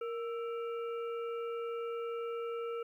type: harmonic tone with a mistuned harmonic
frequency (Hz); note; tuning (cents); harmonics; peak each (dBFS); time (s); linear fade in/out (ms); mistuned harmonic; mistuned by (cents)
466.2; A#4; 0; 1 / 3 / 5 / 6; -36 / -44 / -55 / -56; 0.01-2.83; 5; 3; -95
effects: 12-bit